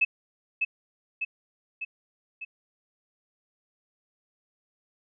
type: tone with echo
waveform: sine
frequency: 2597 Hz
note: E7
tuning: 26 cents flat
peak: -18 dBFS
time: 0.01-0.05 s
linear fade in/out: 10 ms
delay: 600 ms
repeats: 4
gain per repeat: -4 dB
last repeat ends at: 2.45 s
effects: none